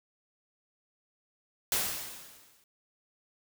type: noise with exponential decay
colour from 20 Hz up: white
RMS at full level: -27 dBFS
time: 1.72-2.64 s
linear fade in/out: 1 ms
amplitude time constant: 200 ms
effects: none